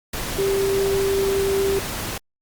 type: tone in noise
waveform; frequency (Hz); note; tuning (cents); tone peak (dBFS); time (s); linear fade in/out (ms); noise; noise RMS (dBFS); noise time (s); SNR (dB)
sine; 392; G4; 0; -18; 0.38-1.79; 5; pink; -28; 0.13-2.18; +7
effects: Opus 48 kbps